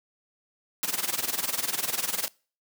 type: noise with tremolo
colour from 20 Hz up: white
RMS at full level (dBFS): -26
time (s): 0.83-2.28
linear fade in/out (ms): 0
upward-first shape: sine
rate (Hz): 20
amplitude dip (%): 85
effects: noise-tail reverb RT60 0.4 s tail -25 dB re dry + high-pass 150 Hz 12 dB/octave